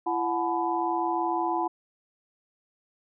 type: tone cluster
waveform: sine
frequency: 338.3 / 733 / 859 / 997 Hz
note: E4 / F#5 / A5 / B5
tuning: +45 / -16 / -42 / +16 cents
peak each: -30 dBFS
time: 0.06-1.68 s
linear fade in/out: 10 ms
effects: none